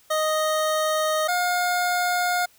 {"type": "tone pair in turn", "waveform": "25% pulse", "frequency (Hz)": [622.3, 714.1], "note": ["D#5", "F5"], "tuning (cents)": [0, 38], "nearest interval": "major second", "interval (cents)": 238, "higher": "second", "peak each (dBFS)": -17, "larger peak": "neither", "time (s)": [[0.1, 1.28], [1.28, 2.46]], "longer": "neither", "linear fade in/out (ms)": 10, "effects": ["white hiss -57 dBFS RMS until 2.58 s"]}